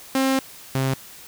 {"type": "tone pair in turn", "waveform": "sawtooth", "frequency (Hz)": [266.3, 133.15], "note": ["C4", "C3"], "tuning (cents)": [31, 31], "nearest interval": "octave", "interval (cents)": 1200, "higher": "first", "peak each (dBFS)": [-14, -16], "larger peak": "first", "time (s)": [[0.15, 0.39], [0.75, 0.94]], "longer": "first", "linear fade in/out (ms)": 2, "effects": ["white hiss -43 dBFS RMS until 1.27 s"]}